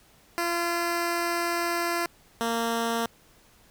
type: tone pair in turn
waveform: 10% pulse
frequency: 342.8 / 230.6 Hz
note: F4 / A#3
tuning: -32 / -19 cents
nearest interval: perfect fifth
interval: 687 cents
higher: first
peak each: -17 dBFS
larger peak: neither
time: 0.38-2.06 / 2.41-3.06 s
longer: first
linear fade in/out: 0 ms
effects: pink hiss -58 dBFS RMS until 3.7 s